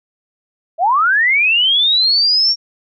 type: linear sweep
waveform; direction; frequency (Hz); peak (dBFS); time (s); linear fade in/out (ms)
sine; up; 620 to 5588; -10; 0.78-2.56; 50
effects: none